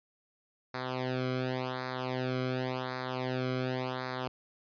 sawtooth tone with flanger, 128.1 Hz, C3, 36 cents flat, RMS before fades -34 dBFS, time 0.74-4.28 s, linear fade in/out 5 ms, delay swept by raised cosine 0.33 to 1.11 ms, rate 0.9 Hz, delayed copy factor -0.9, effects resampled to 11025 Hz

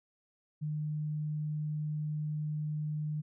sine tone, 151.7 Hz, D#3, 44 cents flat, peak -32 dBFS, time 0.61-3.22 s, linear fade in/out 20 ms, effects none

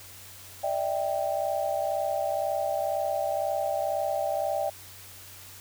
sine tone cluster, 589 / 651 / 786 Hz, D5 / E5 / G5, +5 / -22 / +4 cents, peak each -30 dBFS, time 0.63-4.7 s, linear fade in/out 10 ms, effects added 94 Hz sine -53 dBFS peak until 5.6 s + white hiss -47 dBFS RMS until 5.6 s

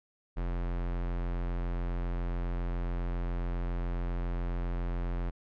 square tone, 43.65 Hz, F1, in tune, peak -31 dBFS, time 0.36-5.31 s, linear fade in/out 20 ms, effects low-pass 2000 Hz 12 dB/octave

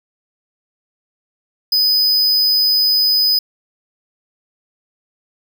square tone, 5000 Hz, D#8, 8 cents sharp, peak -12 dBFS, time 1.72-3.39 s, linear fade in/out 5 ms, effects none

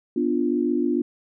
sine chord, B diminished, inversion none, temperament equal, 246.9 / 293.7 / 349.2 Hz, B3 / D4 / F4, 0 / 0 / 0 cents, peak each -24 dBFS, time 0.16-1.02 s, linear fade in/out 5 ms, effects none

